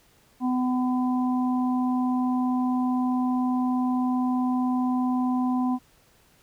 harmonic tone, 252.1 Hz, B3, 36 cents sharp, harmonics 1 / 3 / 4, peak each -22 / -32 / -34 dBFS, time 0.4-5.79 s, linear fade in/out 50 ms, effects pink hiss -60 dBFS RMS until 6.42 s

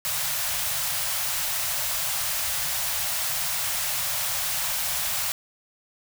white band-stop noise, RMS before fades -27 dBFS, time 0.05-5.32 s, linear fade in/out 0 ms, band 170 to 550 Hz, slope 96 dB/octave, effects none

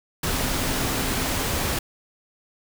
sine tone in noise, 261.6 Hz, C4, in tune, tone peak -33 dBFS, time 0.34-1.35 s, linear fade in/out 5 ms, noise pink, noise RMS -25 dBFS, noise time 0.23-1.79 s, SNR -11 dB, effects none

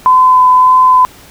sine tone with vibrato, 1015 Hz, B5, 47 cents sharp, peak -3 dBFS, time 0.06-1.05 s, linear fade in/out 0 ms, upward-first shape sine, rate 1.7 Hz, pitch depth 10 cents each way, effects pink hiss -38 dBFS RMS until 1.3 s

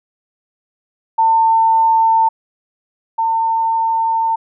sine tone pair in turn, 899 / 903.1 Hz, A5 / A5, +37 / +45 cents, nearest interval unison, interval 8 cents, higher second, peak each -9 / -13 dBFS, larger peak first, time 1.18-2.29 / 3.18-4.36 s, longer second, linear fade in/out 10 ms, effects none

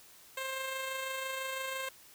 10% pulse tone with amplitude modulation, 529 Hz, C5, 19 cents sharp, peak -26 dBFS, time 0.37-1.89 s, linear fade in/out 5 ms, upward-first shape sine, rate 26 Hz, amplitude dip 30%, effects white hiss -57 dBFS RMS until 2.14 s

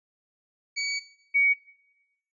25% pulse / sine tone pair in turn, 2264 / 2248 Hz, C#7 / C#7, +36 / +24 cents, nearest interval unison, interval 12 cents, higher first, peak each -23 / -18 dBFS, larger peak second, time 0.76-1 / 1.34-1.54 s, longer first, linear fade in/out 20 ms, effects noise-tail reverb RT60 0.9 s tail -19 dB re dry + resampled to 22050 Hz

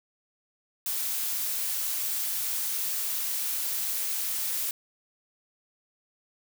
blue noise, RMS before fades -30 dBFS, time 0.86-4.71 s, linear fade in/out 2 ms, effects none

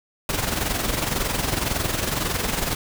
pink noise with amplitude modulation, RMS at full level -22 dBFS, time 0.29-2.75 s, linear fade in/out 2 ms, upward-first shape sine, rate 21.9 Hz, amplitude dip 60%, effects none

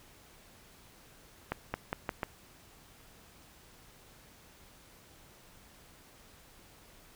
accelerating click train, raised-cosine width 0.5 ms, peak -17 dBFS, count 5, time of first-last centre 1.52-2.232 s, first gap 220 ms, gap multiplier 0.86, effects pink hiss -58 dBFS RMS until 7.15 s

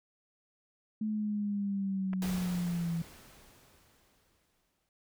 sine linear sweep, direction down, 216.8 to 165.5 Hz, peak -30 dBFS, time 1.01-3.02 s, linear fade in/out 5 ms
clicks, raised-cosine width 0.5 ms, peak -30 dBFS, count 2, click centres 2.132 / 2.135 s
pink noise with exponential decay, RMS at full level -40 dBFS, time 2.22-4.89 s, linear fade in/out 1 ms, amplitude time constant 580 ms
effects none

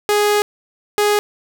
sawtooth tone pair in turn, 415.3 / 415.3 Hz, G#4 / G#4, 0 / 0 cents, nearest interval unison, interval 0 cents, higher neither, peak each -9 dBFS, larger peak neither, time 0.09-0.42 / 0.98-1.19 s, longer first, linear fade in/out 0 ms, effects none

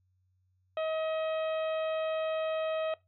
harmonic tone, 635 Hz, D#5, 35 cents sharp, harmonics 1 / 2 / 3 / 4 / 5 / 6, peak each -30 / -40 / -48 / -45 / -47 / -54 dBFS, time 0.77-2.94 s, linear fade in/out 2 ms, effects noise-tail reverb RT60 0.2 s tail -20 dB re dry + added 92 Hz sine -69 dBFS peak until 3.07 s

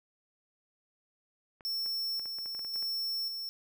clicks, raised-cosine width 0.5 ms, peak -36 dBFS, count 11, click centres 1.608 / 1.861 / 2.196 / 2.257 / 2.386 / 2.459 / 2.549 / 2.593 / 2.648 / 2.759 / 2.826 s
square tone with tremolo, 5400 Hz, E8, 41 cents sharp, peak -32 dBFS, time 1.65-3.49 s, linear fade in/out 0 ms, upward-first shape square, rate 0.92 Hz, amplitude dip 40%
effects none

